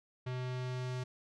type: tone with low-pass filter sweep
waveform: square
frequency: 126.7 Hz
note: B2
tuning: 45 cents sharp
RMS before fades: -38 dBFS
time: 0.26-1.04 s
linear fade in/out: 10 ms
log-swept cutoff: 3600 to 6300 Hz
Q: 0.98
effects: none